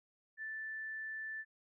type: tone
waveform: sine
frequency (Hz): 1760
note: A6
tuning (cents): 0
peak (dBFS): -40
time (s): 0.37-1.45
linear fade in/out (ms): 50
effects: none